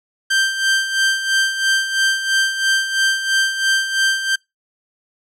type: tone with tremolo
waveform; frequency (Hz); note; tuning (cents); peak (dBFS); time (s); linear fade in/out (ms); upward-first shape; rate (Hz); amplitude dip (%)
sawtooth; 1570; G6; +2; -9; 0.3-4.36; 10; sine; 3; 65
effects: noise-tail reverb RT60 0.2 s tail -26 dB re dry + low-pass 9000 Hz 12 dB/octave